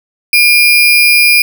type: tone with sample-and-hold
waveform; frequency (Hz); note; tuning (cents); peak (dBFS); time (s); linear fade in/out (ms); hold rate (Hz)
sine; 2400; D7; +37; -4; 0.33-1.42; 2; 7350
effects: none